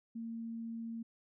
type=tone; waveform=sine; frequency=228.7 Hz; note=A#3; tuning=33 cents flat; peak=-39 dBFS; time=0.15-1.03 s; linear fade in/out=10 ms; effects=none